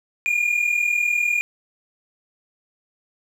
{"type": "tone pair together", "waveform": "triangle", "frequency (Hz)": [2393, 2433], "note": ["D7", "D#7"], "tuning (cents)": [32, -39], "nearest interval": "unison", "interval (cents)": 29, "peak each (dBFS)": [-22, -18], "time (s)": [0.26, 1.41], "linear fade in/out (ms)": 0, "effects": []}